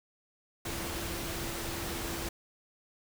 sine tone in noise, 338.2 Hz, E4, 44 cents sharp, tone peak -43 dBFS, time 0.65-2.29 s, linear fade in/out 5 ms, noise pink, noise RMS -37 dBFS, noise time 0.65-2.29 s, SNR -9 dB, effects none

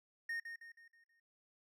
triangle tone with echo, 1846 Hz, A#6, 17 cents flat, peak -36 dBFS, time 0.29-0.4 s, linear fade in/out 5 ms, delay 160 ms, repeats 5, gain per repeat -7 dB, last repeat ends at 1.2 s, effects noise-tail reverb RT60 0.2 s tail -23 dB re dry

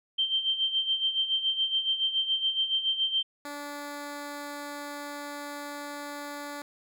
sine tone with tremolo, 3136 Hz, G7, in tune, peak -22 dBFS, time 0.18-3.23 s, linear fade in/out 10 ms, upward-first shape sine, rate 7.1 Hz, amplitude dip 70%
10% pulse tone, 289.3 Hz, D4, 26 cents flat, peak -28 dBFS, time 3.45-6.62 s, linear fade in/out 2 ms
effects none

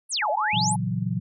sine exponential two-way sweep, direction down then up, 11175 to 562 to 11175 Hz, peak -23 dBFS, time 0.09-0.76 s, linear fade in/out 50 ms, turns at 0.3 s
sine tone, 851 Hz, G#5, 42 cents sharp, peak -25 dBFS, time 0.22-0.76 s, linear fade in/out 5 ms
sine chord, F# dominant seventh, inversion first, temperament equal, 116.54 / 138.59 / 164.81 / 185 Hz, A#2 / C#3 / E3 / F#3, 0 / 0 / 0 / 0 cents, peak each -28 / -32 / -30 / -28 dBFS, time 0.53-1.2 s, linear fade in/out 10 ms
effects none

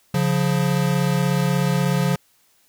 square tone pair together, 140.41 / 176.9 Hz, C#3 / F3, +23 / +23 cents, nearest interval major third, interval 400 cents, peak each -21 dBFS, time 0.14-2.16 s, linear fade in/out 5 ms, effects white hiss -60 dBFS RMS until 2.68 s

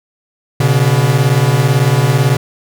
45% pulse beating tone pair, 124 / 142 Hz, B2 / C#3, +7 / +42 cents, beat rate 18 Hz, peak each -12 dBFS, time 0.6-2.37 s, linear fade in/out 5 ms, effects none

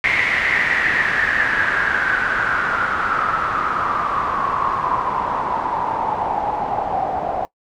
white noise with low-pass filter sweep, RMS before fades -20 dBFS, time 0.04-7.45 s, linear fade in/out 0 ms, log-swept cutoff 2100 to 730 Hz, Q 8.1, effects noise-tail reverb RT60 0.1 s tail -20 dB re dry

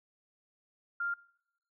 sine tone, 1396.9 Hz, F6, in tune, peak -31 dBFS, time 1-1.14 s, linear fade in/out 5 ms, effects noise-tail reverb RT60 0.8 s tail -22 dB re dry

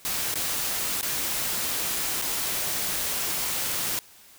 white noise with dropouts, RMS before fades -28 dBFS, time 0.05-3.99 s, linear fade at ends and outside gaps 0 ms, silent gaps 0.341-0.356 / 1.011-1.029 / 2.215-2.222 s, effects white hiss -52 dBFS RMS until 4.38 s

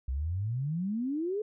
sine exponential sweep, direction up, 61.5 to 438.1 Hz, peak -29 dBFS, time 0.08-1.42 s, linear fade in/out 5 ms, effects none

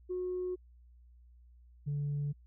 sine tone pair in turn, 364.2 / 144.53 Hz, F#4 / D3, -27 / -27 cents, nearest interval octave + major third, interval 1600 cents, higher first, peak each -32 / -30 dBFS, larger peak second, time 0.09-0.56 / 1.86-2.33 s, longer neither, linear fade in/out 20 ms, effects tanh soft clip ceiling -29 dBFS + added 60 Hz sine -56 dBFS peak until 2.46 s

